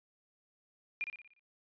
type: tone with echo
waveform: sine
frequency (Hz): 2417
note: D7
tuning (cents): +49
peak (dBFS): -32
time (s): 1.01-1.04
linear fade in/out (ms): 0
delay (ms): 59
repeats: 6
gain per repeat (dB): -6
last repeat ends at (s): 1.394
effects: resampled to 11025 Hz